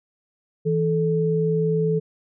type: tone pair together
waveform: sine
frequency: 163.02 / 435.5 Hz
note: E3 / A4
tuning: -19 / -18 cents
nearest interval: octave + perfect fourth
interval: 1701 cents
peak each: -21 dBFS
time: 0.65-2 s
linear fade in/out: 20 ms
effects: none